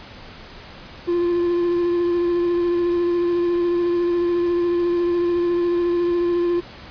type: tone with vibrato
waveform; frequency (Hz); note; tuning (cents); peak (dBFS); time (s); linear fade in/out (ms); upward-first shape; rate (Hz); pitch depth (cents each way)
triangle; 347.8; F4; -7; -15; 1.07-6.61; 20; sine; 14; 17
effects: pink hiss -40 dBFS RMS until 6.9 s + resampled to 11025 Hz